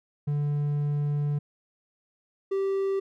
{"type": "tone pair in turn", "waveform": "triangle", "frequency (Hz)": [146, 389.8], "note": ["D3", "G4"], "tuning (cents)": [-10, -10], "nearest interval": "octave + perfect fourth", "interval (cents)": 1700, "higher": "second", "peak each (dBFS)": -22, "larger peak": "neither", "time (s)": [[0.27, 1.39], [2.51, 3]], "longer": "first", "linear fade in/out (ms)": 10, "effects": []}